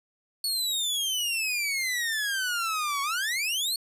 sawtooth exponential two-way sweep, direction down then up, 4435 to 1101 to 4435 Hz, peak -23 dBFS, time 0.44-3.76 s, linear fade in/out 2 ms, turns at 3.02 s, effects resampled to 32000 Hz

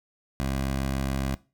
15% pulse tone, 67.1 Hz, C2, 44 cents sharp, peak -20 dBFS, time 0.4-1.35 s, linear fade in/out 0 ms, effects noise-tail reverb RT60 0.3 s tail -19 dB re dry

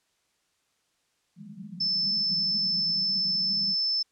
white band-pass noise, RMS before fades -41 dBFS, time 1.36-3.76 s, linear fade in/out 50 ms, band 160 to 210 Hz, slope 96 dB/octave
sine tone, 5274 Hz, E8, in tune, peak -23 dBFS, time 1.8-4.03 s, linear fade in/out 10 ms
effects white hiss -72 dBFS RMS until 4.11 s + low-pass 8000 Hz 12 dB/octave

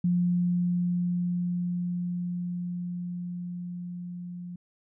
sine tone with level ramp, 176.6 Hz, F3, 20 cents sharp, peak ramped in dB -21 to -36 dBFS, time 0.04-4.56 s, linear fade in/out 5 ms, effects none

